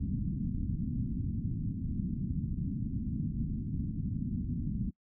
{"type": "low-pass noise", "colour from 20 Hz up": "white", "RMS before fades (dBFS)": -34, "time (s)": [0, 4.91], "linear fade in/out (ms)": 10, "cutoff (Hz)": 250, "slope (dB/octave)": 48, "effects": ["noise-tail reverb RT60 0.1 s tail -26 dB re dry"]}